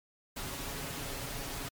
pink noise with comb filter, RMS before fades -39 dBFS, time 0.36-1.69 s, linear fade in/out 10 ms, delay 7.2 ms, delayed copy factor +0.5, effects MP3 96 kbps

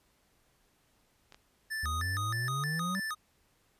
clicks, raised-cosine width 0.2 ms, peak -34 dBFS, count 2, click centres 1.323 / 1.345 s
square tone with vibrato, 1480 Hz, F#6, in tune, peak -34 dBFS, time 1.7-3.15 s, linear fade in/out 20 ms, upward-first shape square, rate 3.2 Hz, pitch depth 300 cents each way
triangle exponential sweep, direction up, 73.42 to 197.8 Hz, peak -31 dBFS, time 1.83-3 s, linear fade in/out 5 ms
effects pink hiss -70 dBFS RMS until 3.79 s + resampled to 32000 Hz

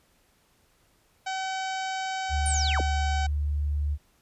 harmonic tone, 761 Hz, F#5, 48 cents sharp, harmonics 1 / 2 / 3 / 4 / 5 / 6 / 7 / 8 / 9 / 10, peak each -30 / -36 / -40 / -42 / -44 / -46 / -47 / -48 / -49 / -50 dBFS, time 1.26-3.27 s, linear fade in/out 10 ms
sine tone with pitch glide, 73.6 to 73.13 Hz, D2 to D2, +4 to -7 cents, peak -24 dBFS, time 2.29-3.98 s, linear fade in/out 50 ms, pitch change -11 cents, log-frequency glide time 2.62-3.49 s
sine linear sweep, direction down, 9397 to 174.61 Hz, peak -27 dBFS, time 2.46-2.81 s, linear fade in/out 0 ms
effects pink hiss -65 dBFS RMS until 4.21 s + resampled to 32000 Hz

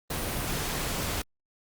pink noise, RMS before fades -31 dBFS, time 0.1-1.22 s, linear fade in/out 5 ms, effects Opus 32 kbps

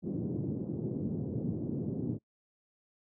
pink band-pass noise, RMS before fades -35 dBFS, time 0.02-2.19 s, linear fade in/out 50 ms, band 120 to 360 Hz, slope 24 dB/octave, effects noise-tail reverb RT60 0.1 s tail -23 dB re dry

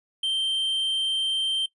triangle tone, 3136 Hz, G7, in tune, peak -21 dBFS, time 0.23-1.66 s, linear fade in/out 5 ms, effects noise-tail reverb RT60 0.1 s tail -18 dB re dry + resampled to 24000 Hz

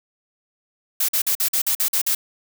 blue noise bursts, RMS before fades -20 dBFS, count 9, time 1-2.15 s, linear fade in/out 5 ms, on 86 ms, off 47 ms, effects none

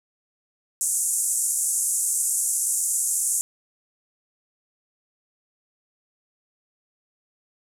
pink band-pass noise, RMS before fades -24 dBFS, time 0.81-3.41 s, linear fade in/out 0 ms, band 7000 to 11000 Hz, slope 48 dB/octave, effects none

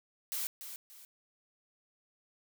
blue noise with echo, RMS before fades -36 dBFS, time 0.32-0.47 s, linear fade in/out 0 ms, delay 290 ms, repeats 2, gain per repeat -9 dB, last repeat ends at 1.05 s, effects none

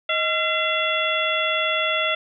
harmonic tone with a mistuned harmonic, 682 Hz, F5, 41 cents flat, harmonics 1 / 2 / 3 / 4 / 5, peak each -26 / -26 / -26 / -26 / -26 dBFS, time 0.09-2.15 s, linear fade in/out 5 ms, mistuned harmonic 1, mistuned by -140 cents, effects none

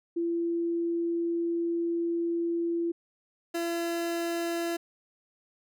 sine / 30% pulse tone pair in turn, 338.7 / 338.7 Hz, E4 / E4, +47 / +47 cents, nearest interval unison, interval 0 cents, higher neither, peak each -26 dBFS, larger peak neither, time 0.16-2.92 / 3.54-4.77 s, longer first, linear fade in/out 10 ms, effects none

